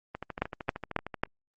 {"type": "two click trains", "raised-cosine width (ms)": 0.5, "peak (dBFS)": [-21, -11], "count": [14, 4], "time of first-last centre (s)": [[0.15, 1.142], [0.42, 1.235]], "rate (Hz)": [13.1, 3.68], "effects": ["Opus 32 kbps"]}